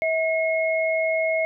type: tone pair together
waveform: sine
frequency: 645.4 / 2164 Hz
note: E5 / C#7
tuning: -37 / -42 cents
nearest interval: octave + major sixth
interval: 2095 cents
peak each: -21 / -25 dBFS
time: 0.02-1.45 s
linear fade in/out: 0 ms
effects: none